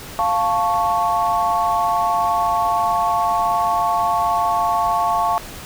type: chord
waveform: sine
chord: F augmented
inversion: none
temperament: equal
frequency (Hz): 698.5 / 880 / 1108.7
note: F5 / A5 / C#6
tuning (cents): 0 / 0 / 0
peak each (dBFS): -20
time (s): 0.19-5.38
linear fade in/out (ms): 0
effects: pink hiss -35 dBFS RMS until 5.65 s